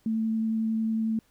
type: tone with vibrato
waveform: sine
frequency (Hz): 222.1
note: A3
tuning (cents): +16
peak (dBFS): -24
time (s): 0.06-1.19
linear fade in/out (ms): 2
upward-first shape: sine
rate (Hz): 11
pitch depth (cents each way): 8
effects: pink hiss -66 dBFS RMS until 1.3 s